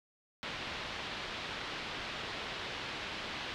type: low-pass noise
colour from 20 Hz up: white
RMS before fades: -41 dBFS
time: 0.43-3.54 s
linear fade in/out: 0 ms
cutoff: 3800 Hz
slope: 24 dB/octave
effects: none